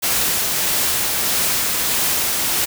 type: noise with tremolo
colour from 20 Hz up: white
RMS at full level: -18 dBFS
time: 0.02-2.66 s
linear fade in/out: 20 ms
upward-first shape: triangle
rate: 1.6 Hz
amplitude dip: 25%
effects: none